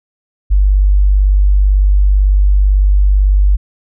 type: tone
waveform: sine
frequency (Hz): 49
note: G1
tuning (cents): 0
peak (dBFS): -6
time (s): 0.5-3.57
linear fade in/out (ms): 20
effects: none